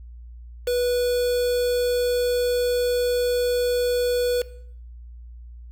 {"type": "tone with quantisation", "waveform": "triangle", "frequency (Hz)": 490, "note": "B4", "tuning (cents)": -14, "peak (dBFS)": -18, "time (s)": [0.67, 4.42], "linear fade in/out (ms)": 5, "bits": 5, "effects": ["noise-tail reverb RT60 0.6 s tail -18 dB re dry", "added 59 Hz sine -38 dBFS peak until 5.71 s"]}